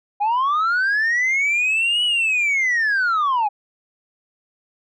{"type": "linear two-way sweep", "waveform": "sine", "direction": "up then down", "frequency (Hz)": [799, 2960, 799], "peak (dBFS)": -14, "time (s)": [0.2, 3.49], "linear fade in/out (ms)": 20, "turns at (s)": 2.04, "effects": ["tanh soft clip ceiling -15 dBFS"]}